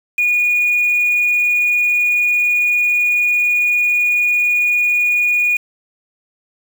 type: tone with quantisation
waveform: sine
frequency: 2449 Hz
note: D#7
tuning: 28 cents flat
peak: -12 dBFS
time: 0.18-5.57 s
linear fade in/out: 5 ms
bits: 5
effects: none